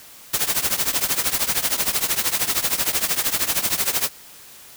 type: noise with tremolo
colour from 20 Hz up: white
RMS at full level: -18 dBFS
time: 0.33-4.09 s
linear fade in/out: 10 ms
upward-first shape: triangle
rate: 13 Hz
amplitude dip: 90%
effects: white hiss -44 dBFS RMS until 4.76 s